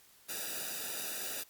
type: noise with comb filter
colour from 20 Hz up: white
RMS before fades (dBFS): -39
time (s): 0.28-1.44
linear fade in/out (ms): 20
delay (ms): 0.93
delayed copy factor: -1
effects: white hiss -62 dBFS RMS until 1.49 s + Opus 48 kbps